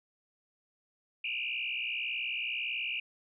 sine tone with frequency modulation, 2618 Hz, E7, 13 cents flat, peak -32 dBFS, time 1.24-3 s, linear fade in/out 5 ms, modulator 61.7 Hz, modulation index 4.3, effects none

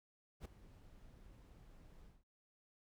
brown noise with ADSR envelope, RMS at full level -43 dBFS, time 0.4-2.24 s, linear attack 55 ms, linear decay 3 ms, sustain -17 dB, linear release 190 ms, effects none

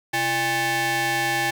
sawtooth ring-modulated tone, 470 Hz, A#4, 14 cents sharp, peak -14 dBFS, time 0.13-1.51 s, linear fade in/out 10 ms, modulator 1280 Hz, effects none

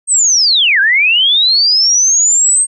sine linear two-way sweep, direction down then up, 8470 to 1537 to 8470 Hz, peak -7 dBFS, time 0.07-2.67 s, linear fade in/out 50 ms, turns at 0.8 s, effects none

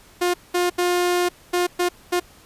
sawtooth tone bursts at uneven times, 355 Hz, F4, 28 cents sharp, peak -14 dBFS, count 6, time 0.21-0.34 / 0.54-0.7 / 0.78-1.29 / 1.53-1.67 / 1.79-1.89 / 2.12-2.2 s, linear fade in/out 10 ms, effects pink hiss -50 dBFS RMS until 2.45 s + resampled to 32000 Hz

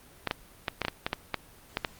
clicks, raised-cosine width 0.3 ms, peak -11 dBFS, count 11, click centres 0.273 / 0.311 / 0.682 / 0.817 / 0.85 / 0.883 / 1.065 / 1.131 / 1.343 / 1.771 / 1.848 s, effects pink hiss -54 dBFS RMS until 1.99 s + Opus 32 kbps

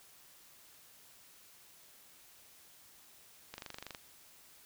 click train, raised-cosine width 0.2 ms, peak -26 dBFS, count 11, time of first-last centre 3.54-3.948 s, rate 24.5 Hz, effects white hiss -60 dBFS RMS until 4.65 s

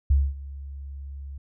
sine tone with ADSR envelope, 69.3 Hz, C#2, in tune, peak -14 dBFS, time 0.1-1.38 s, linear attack 7 ms, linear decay 230 ms, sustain -20 dB, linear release 6 ms, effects none

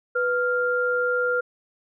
sine tone pair together, 493.9 / 1396.9 Hz, B4 / F6, 0 / 0 cents, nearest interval octave + tritone, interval 1800 cents, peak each -23 dBFS, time 0.15-1.41 s, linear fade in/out 10 ms, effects none

